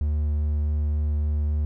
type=tone; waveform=triangle; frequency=74.7 Hz; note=D2; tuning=30 cents sharp; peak=-19 dBFS; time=0.01-1.65 s; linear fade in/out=0 ms; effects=none